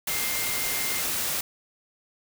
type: tone in noise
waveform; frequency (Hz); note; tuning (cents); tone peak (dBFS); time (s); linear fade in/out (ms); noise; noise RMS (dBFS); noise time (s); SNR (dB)
sine; 2105; C7; +10; -34; 0.1-1.01; 5; white; -28; 0.07-1.41; -9
effects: none